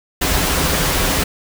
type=noise with comb filter; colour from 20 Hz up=pink; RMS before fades=-17 dBFS; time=0.21-1.24 s; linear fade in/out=10 ms; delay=8.7 ms; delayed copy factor=-0.55; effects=none